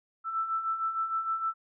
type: beating tone pair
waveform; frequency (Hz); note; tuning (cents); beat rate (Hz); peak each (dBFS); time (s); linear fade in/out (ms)
sine; 1321 / 1327.5; E6 / E6; +3 / +12; 6.5; -36 / -29; 0.24-1.54; 50
effects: none